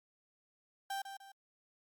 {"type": "tone with echo", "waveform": "35% pulse", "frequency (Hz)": 786, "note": "G5", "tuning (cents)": 4, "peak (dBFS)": -35, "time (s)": [0.9, 1.02], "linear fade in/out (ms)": 5, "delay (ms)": 150, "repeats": 2, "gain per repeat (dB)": -8, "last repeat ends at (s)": 1.32, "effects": ["Opus 48 kbps"]}